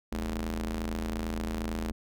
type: ring-modulated tone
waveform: sawtooth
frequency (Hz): 82.41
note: E2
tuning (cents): 0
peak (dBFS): -24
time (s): 0.12-1.92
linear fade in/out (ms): 5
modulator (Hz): 138
effects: none